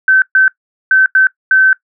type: tone bursts at uneven times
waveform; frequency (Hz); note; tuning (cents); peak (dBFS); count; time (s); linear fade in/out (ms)
sine; 1537; G6; -35; -5; 5; 0.08-0.22 / 0.35-0.48 / 0.91-1.06 / 1.15-1.27 / 1.51-1.73; 2
effects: noise-tail reverb RT60 0.1 s tail -20 dB re dry